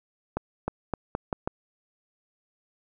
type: accelerating click train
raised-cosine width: 1 ms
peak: -13 dBFS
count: 6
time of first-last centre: 0.37-1.475 s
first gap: 310 ms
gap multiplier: 0.83
effects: none